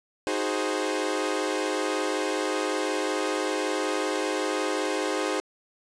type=chord; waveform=sawtooth; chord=Ab dominant seventh; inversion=second; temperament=equal; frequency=311.1 / 370 / 415.3 / 523.3 Hz; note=Eb4 / Gb4 / Ab4 / C5; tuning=0 / 0 / 0 / 0 cents; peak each=-27 / -28 / -27 / -27 dBFS; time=0.27-5.4 s; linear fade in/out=0 ms; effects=resampled to 22050 Hz + 9-bit